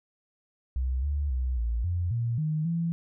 sine tone with pitch steps, 64.1 / 72.2 / 63.5 / 57.5 / 87.8 / 117.3 / 154.8 / 167.7 Hz, C2 / D2 / B1 / A#1 / F2 / A#2 / D#3 / E3, -35 / -29 / +49 / -23 / +10 / +11 / -9 / +30 cents, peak -25 dBFS, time 0.76-2.92 s, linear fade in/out 0 ms, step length 270 ms, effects none

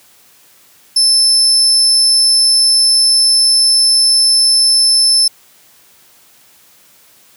35% pulse tone, 5274 Hz, E8, in tune, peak -5 dBFS, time 0.96-5.28 s, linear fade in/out 5 ms, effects white hiss -47 dBFS RMS until 7.36 s + high-pass 80 Hz 12 dB/octave

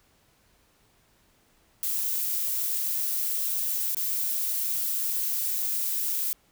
violet noise with dropouts, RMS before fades -28 dBFS, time 1.83-6.33 s, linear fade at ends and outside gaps 0 ms, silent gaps 3.947-3.969 s, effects pink hiss -64 dBFS RMS until 6.51 s

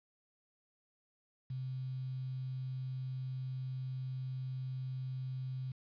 sine tone with quantisation, 130 Hz, C3, 11 cents flat, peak -37 dBFS, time 1.5-5.72 s, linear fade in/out 5 ms, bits 10, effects resampled to 11025 Hz

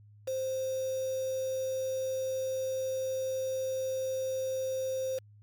sine tone with quantisation, 524 Hz, C5, 2 cents sharp, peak -30 dBFS, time 0.27-5.19 s, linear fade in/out 10 ms, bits 7, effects added 104 Hz sine -53 dBFS peak until 5.42 s + MP3 96 kbps

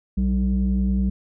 sine tone pair together, 60.6 / 192.6 Hz, B1 / G3, -32 / -30 cents, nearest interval octave + minor sixth, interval 2002 cents, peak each -19 dBFS, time 0.17-1.1 s, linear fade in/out 10 ms, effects tanh soft clip ceiling -14 dBFS

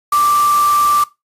sine tone in noise, 1174.7 Hz, D6, in tune, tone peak -10 dBFS, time 0.12-1.04 s, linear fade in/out 5 ms, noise white, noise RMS -25 dBFS, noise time 0.12-1.04 s, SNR +12 dB, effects noise-tail reverb RT60 0.2 s tail -18 dB re dry + resampled to 32000 Hz

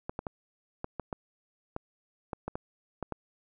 clicks, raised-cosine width 1 ms, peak -20 dBFS, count 12, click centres 0.095 / 0.191 / 0.268 / 0.844 / 0.997 / 1.128 / 1.764 / 2.332 / 2.48 / 2.555 / 3.027 / 3.123 s, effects none

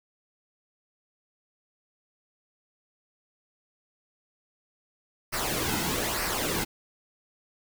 pink noise with flanger, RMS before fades -29 dBFS, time 5.32-6.65 s, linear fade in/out 20 ms, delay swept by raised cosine 0.28 to 1.78 ms, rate 1.1 Hz, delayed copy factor -0.6, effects none

